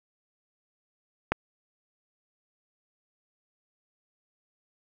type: click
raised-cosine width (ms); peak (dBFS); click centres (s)
0.5; -8; 1.32
effects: none